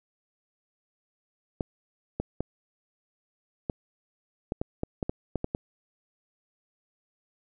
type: clicks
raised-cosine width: 2 ms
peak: -15 dBFS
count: 12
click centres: 1.608 / 2.2 / 2.406 / 3.698 / 4.521 / 4.615 / 4.834 / 5.028 / 5.095 / 5.357 / 5.444 / 5.549 s
effects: none